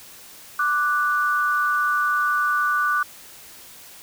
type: tone pair together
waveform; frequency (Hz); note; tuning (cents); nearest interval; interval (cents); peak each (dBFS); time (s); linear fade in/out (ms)
sine; 1174.7 / 1477.8; D6 / F#6; 0 / -3; major third; 397; -21 / -21; 0.59-3.03; 5
effects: white hiss -44 dBFS RMS until 4.02 s